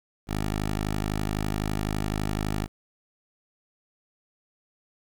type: tone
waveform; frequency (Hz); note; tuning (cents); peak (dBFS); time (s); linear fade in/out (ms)
10% pulse; 51.91; G#1; 0; -18; 0.27-2.68; 50
effects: 9-bit